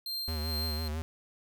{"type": "tone with tremolo", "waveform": "45% pulse", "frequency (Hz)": 4175, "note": "C8", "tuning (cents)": -5, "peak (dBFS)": -32, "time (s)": [0.06, 0.88], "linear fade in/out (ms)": 2, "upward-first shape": "sine", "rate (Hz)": 2.3, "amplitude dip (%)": 55}
{"type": "tone with vibrato", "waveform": "square", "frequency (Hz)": 77.9, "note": "D#2", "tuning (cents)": 3, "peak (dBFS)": -33, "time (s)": [0.28, 1.02], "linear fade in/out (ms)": 0, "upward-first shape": "triangle", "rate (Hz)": 6, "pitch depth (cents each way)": 85}
{"effects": []}